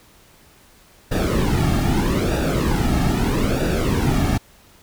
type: noise with flanger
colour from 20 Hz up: brown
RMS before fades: -19 dBFS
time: 1.11-4.38 s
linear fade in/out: 10 ms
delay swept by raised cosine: 0.94 to 2.04 ms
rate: 0.79 Hz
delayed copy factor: -0.7
effects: pink hiss -51 dBFS RMS until 4.82 s